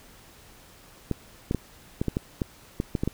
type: clicks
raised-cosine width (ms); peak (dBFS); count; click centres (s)
3; -12; 11; 1.113 / 1.511 / 1.547 / 2.015 / 2.083 / 2.169 / 2.418 / 2.801 / 2.952 / 3.035 / 3.076
effects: pink hiss -52 dBFS RMS until 3.13 s